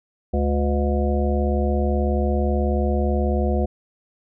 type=harmonic tone with a mistuned harmonic; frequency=71.7 Hz; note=D2; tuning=41 cents flat; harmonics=1 / 3 / 5 / 7 / 9 / 10; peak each=-20 / -25 / -27 / -28 / -30 / -30 dBFS; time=0.33-3.66 s; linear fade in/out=10 ms; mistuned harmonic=9; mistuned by=-73 cents; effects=none